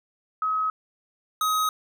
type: tone pair in turn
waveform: sine / square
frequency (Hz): 1275 / 1264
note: D#6 / D#6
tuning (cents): +42 / +27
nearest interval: unison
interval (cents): 15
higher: first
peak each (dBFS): -22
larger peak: neither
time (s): 0.42-0.7 / 1.41-1.69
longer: neither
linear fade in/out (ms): 2
effects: none